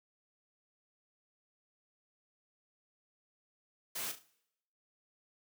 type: noise with echo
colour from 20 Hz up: white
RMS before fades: -39 dBFS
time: 3.95-4.12 s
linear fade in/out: 10 ms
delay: 36 ms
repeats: 3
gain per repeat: -9 dB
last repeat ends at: 4.228 s
effects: noise-tail reverb RT60 0.8 s tail -21 dB re dry + high-pass 150 Hz 12 dB/octave